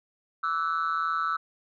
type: tone with amplitude modulation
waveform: sine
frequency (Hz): 1318.5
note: E6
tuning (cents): 0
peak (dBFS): -19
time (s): 0.43-1.37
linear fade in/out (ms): 10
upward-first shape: sine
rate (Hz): 163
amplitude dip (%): 100
effects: tanh soft clip ceiling -20 dBFS